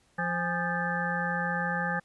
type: harmonic tone with a mistuned harmonic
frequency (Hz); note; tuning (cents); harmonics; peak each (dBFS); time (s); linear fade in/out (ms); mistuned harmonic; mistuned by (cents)
174.61; F3; 0; 1 / 3 / 5 / 7 / 9 / 10; -33 / -37 / -34 / -37 / -34 / -33; 0.18-2; 10; 5; -93
effects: pink hiss -66 dBFS RMS until 2.04 s + resampled to 24000 Hz